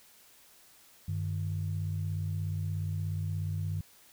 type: tone pair together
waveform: sine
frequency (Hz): 96.76 / 153.6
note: G2 / D#3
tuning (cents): -22 / -22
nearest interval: minor sixth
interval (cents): 800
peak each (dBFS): -31 / -35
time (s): 1.08-3.81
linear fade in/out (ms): 5
effects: tanh soft clip ceiling -23 dBFS + white hiss -59 dBFS RMS until 4.12 s